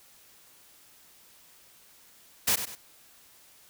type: noise with echo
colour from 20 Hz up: white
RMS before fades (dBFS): -24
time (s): 2.47-2.56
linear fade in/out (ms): 10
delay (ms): 97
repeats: 2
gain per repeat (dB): -9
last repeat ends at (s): 2.754
effects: white hiss -57 dBFS RMS until 3.69 s